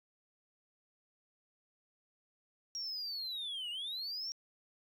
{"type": "linear two-way sweep", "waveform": "triangle", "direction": "down then up", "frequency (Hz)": [5640, 2799, 5640], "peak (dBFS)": -36, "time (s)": [2.75, 4.32], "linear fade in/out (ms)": 0, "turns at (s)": 3.7, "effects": ["tanh soft clip ceiling -32 dBFS"]}